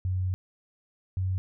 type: tone pair in turn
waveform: sine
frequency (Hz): 92.5 / 93.52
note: F#2 / F#2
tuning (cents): 0 / +19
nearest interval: unison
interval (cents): 19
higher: second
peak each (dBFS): -25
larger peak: neither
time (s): 0.05-0.34 / 1.17-1.38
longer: first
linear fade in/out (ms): 0
effects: none